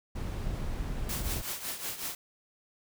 brown noise, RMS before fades -34 dBFS, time 0.15-1.42 s, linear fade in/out 10 ms
white noise with tremolo, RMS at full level -34 dBFS, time 1.09-2.15 s, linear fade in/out 2 ms, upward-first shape triangle, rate 5.4 Hz, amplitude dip 75%
effects none

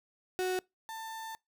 35% pulse tone pair in turn, 369.2 / 891.4 Hz, F#4 / A5, -4 / +22 cents, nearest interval octave + minor third, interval 1526 cents, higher second, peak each -28 / -38 dBFS, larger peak first, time 0.39-0.59 / 0.89-1.35 s, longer second, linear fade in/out 0 ms, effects noise-tail reverb RT60 0.2 s tail -25 dB re dry

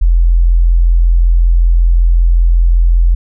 sine tone, 42.66 Hz, F1, 40 cents flat, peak -5 dBFS, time 0.01-3.15 s, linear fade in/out 10 ms, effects none

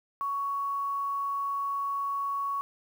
sine tone with quantisation, 1116 Hz, C#6, 11 cents sharp, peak -28 dBFS, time 0.21-2.61 s, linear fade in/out 0 ms, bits 9, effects none

